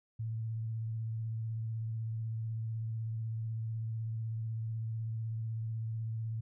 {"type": "tone with vibrato", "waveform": "sine", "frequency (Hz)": 112.1, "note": "A2", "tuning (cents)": 33, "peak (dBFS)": -34, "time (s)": [0.19, 6.41], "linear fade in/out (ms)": 10, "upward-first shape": "sine", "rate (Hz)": 16, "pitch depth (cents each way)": 25, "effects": []}